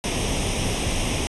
pink noise with comb filter, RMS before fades -24 dBFS, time 0.04-1.27 s, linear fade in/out 0 ms, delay 0.34 ms, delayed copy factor +0.65, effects resampled to 24000 Hz

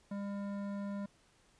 triangle tone with hard clipping, 200.8 Hz, G3, 42 cents sharp, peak -39 dBFS, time 0.11-1.06 s, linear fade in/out 5 ms, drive 17 dB, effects pink hiss -68 dBFS RMS until 1.59 s + resampled to 22050 Hz

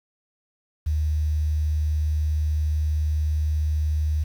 sine tone with quantisation, 76.4 Hz, D#2, 31 cents flat, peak -20 dBFS, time 0.86-4.24 s, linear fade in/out 10 ms, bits 8, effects none

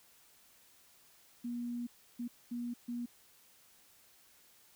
sine tone bursts at uneven times, 240 Hz, B3, 49 cents flat, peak -36 dBFS, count 4, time 1.44-1.87 / 2.19-2.28 / 2.51-2.74 / 2.88-3.06 s, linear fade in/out 10 ms, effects white hiss -64 dBFS RMS until 4.75 s

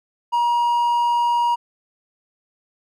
triangle tone, 952 Hz, A#5, 36 cents sharp, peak -14 dBFS, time 0.32-1.56 s, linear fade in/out 20 ms, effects none

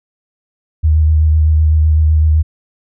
sine tone with vibrato, 77.78 Hz, D#2, in tune, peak -7 dBFS, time 0.83-2.43 s, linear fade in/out 20 ms, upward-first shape triangle, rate 7.9 Hz, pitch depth 28 cents each way, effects none

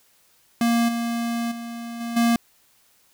square tone with level steps, 233.8 Hz, A#3, 5 cents sharp, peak -18 / -24 / -32 / -28 / -17 dBFS, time 0.61-2.36 s, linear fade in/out 2 ms, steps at 0.88 / 1.51 / 2 / 2.16 s, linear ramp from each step 10 ms, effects white hiss -60 dBFS RMS until 3.13 s

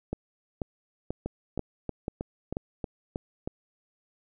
two click trains, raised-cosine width 2 ms, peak -17 / -18 dBFS, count 6 / 8, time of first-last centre 0.13-2.569 / 1.26-3.475 s, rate 2.05 / 3.16 Hz, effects none

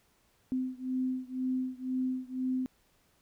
sine beating tone pair, 256.3 / 258.3 Hz, C4 / C4, -36 / -22 cents, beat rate 2 Hz, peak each -33 / -34 dBFS, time 0.52-2.66 s, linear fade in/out 0 ms, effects pink hiss -69 dBFS RMS until 3.21 s

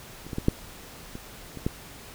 clicks, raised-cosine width 3 ms, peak -28 / -20 / -15 / -6 / -23 / -25 / -12 dBFS, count 7, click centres 0.266 / 0.332 / 0.384 / 0.484 / 1.154 / 1.573 / 1.665 s, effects pink hiss -45 dBFS RMS until 2.14 s

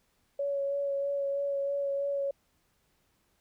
sine tone with vibrato, 560 Hz, C#5, 18 cents sharp, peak -28 dBFS, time 0.39-2.31 s, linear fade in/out 5 ms, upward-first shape sine, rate 3.1 Hz, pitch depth 15 cents each way, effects pink hiss -72 dBFS RMS until 3.4 s

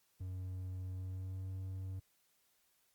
triangle tone with pitch glide, 92.5 to 94.39 Hz, F#2 to F#2, 0 to +35 cents, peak -38 dBFS, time 0.2-2 s, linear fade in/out 10 ms, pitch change +35 cents, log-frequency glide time 0.92-1.46 s, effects white hiss -75 dBFS RMS until 2.94 s + Opus 48 kbps

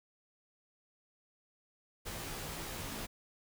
pink noise with comb filter, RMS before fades -42 dBFS, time 2.05-3.07 s, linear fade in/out 20 ms, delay 16 ms, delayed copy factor -0.95, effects none

